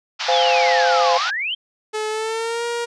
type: band-pass noise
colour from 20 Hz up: white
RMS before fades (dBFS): -25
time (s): 0.19-1.31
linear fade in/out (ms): 20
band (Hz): 680 to 5400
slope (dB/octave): 48
type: chord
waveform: sine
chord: F minor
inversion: second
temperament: equal with one note detuned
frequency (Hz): 517.2 / 698.5 / 830.6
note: C5 / F5 / Ab5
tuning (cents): -20 / 0 / 0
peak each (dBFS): -19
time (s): 0.28-1.18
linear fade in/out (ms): 10
type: exponential two-way sweep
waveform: sine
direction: down then up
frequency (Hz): 3624 to 987.8 to 3252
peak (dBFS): -21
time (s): 0.32-1.55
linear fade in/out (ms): 10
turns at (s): 1.15
type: tone with pitch glide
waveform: sawtooth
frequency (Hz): 430.7 to 472.4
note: A4 to A#4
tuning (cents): -37 to +23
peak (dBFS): -18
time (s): 1.93-2.86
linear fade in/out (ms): 20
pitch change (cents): +160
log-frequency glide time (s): 2.09-2.65
effects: resampled to 22050 Hz